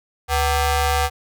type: ring-modulated tone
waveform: sawtooth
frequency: 416.3 Hz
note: G#4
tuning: 4 cents sharp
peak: -10 dBFS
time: 0.28-1.1 s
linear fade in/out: 50 ms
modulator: 343 Hz
effects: none